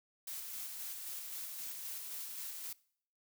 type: noise with tremolo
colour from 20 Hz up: blue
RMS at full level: -43 dBFS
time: 0.27-2.73 s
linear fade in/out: 5 ms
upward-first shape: square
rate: 3.8 Hz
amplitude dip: 25%
effects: noise-tail reverb RT60 0.6 s tail -22 dB re dry